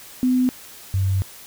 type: tone pair in turn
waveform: sine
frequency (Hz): 253.2 / 96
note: B3 / G2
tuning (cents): +43 / -36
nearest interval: octave + perfect fourth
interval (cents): 1679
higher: first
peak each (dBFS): -15 / -17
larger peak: first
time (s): 0.23-0.49 / 0.94-1.22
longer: second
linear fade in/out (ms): 0
effects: white hiss -42 dBFS RMS until 1.46 s